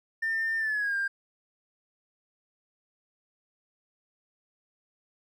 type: tone with pitch glide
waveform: triangle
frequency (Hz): 1802 to 1596.2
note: A6 to G6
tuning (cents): +41 to +31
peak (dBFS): -23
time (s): 0.22-1.08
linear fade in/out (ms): 10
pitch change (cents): -210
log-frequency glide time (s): 0.58-0.96
effects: tanh soft clip ceiling -23 dBFS